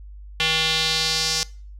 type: tone with band-pass filter sweep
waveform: square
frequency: 159.8 Hz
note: D#3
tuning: 47 cents sharp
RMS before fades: -22 dBFS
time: 0.4-1.43 s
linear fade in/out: 0 ms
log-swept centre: 3100 to 5400 Hz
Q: 2.7
effects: noise-tail reverb RT60 0.4 s tail -21 dB re dry + added 50 Hz sine -37 dBFS peak until 1.79 s